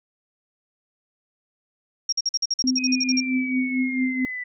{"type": "tone bursts", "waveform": "sine", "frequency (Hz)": 5588, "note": "F8", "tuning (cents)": 0, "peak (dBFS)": -19, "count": 14, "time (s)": [2.09, 3.204], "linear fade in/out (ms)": 5, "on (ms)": 35, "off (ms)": 48}
{"type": "tone with tremolo", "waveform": "sine", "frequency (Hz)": 256.9, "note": "C4", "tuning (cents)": -32, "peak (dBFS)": -18, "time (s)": [2.64, 4.25], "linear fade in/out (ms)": 0, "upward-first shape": "triangle", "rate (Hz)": 4.5, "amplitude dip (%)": 70}
{"type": "exponential sweep", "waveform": "sine", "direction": "down", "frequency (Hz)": [2529, 1975.5], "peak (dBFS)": -28, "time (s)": [2.77, 4.44], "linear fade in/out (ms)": 10}
{"effects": []}